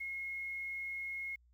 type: tone with quantisation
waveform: sine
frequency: 2161 Hz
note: C#7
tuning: 45 cents flat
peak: -38 dBFS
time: 0-1.36 s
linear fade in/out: 10 ms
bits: 11
effects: added 60 Hz sine -64 dBFS peak until 1.53 s